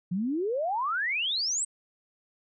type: exponential sweep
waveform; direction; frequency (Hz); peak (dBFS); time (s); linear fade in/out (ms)
sine; up; 169.2 to 8372; -26; 0.11-1.65; 10
effects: none